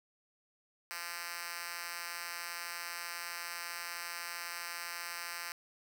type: tone with high-pass filter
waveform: 5% pulse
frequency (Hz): 172.3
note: F3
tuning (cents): -23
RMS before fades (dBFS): -42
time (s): 0.91-5.52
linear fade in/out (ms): 0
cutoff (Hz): 1500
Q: 0.55
effects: none